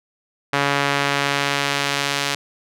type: tone with band-pass filter sweep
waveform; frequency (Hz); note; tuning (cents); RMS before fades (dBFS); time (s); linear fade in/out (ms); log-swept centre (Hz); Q
sawtooth; 141.3; C#3; +34; -21; 0.53-2.35; 5; 1700 to 3900; 0.72
effects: none